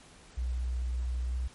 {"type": "tone with pitch glide", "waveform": "sine", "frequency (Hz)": [61.74, 62.89], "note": ["B1", "B1"], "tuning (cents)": [0, 32], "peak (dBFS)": -29, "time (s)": [0.37, 1.48], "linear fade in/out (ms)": 10, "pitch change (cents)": 32, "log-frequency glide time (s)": [1.28, 1.36], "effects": ["pink hiss -55 dBFS RMS until 1.54 s", "MP3 48 kbps"]}